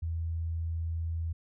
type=tone; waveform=sine; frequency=82.41 Hz; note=E2; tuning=in tune; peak=-30 dBFS; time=0.02-1.33 s; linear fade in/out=10 ms; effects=none